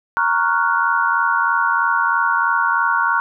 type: chord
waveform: sine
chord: Gb major seventh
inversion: first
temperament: equal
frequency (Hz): 932.3 / 1108.7 / 1396.9 / 1480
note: Bb5 / Db6 / F6 / Gb6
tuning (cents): 0 / 0 / 0 / 0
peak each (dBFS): -20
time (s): 0.17-3.2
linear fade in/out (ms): 0
effects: none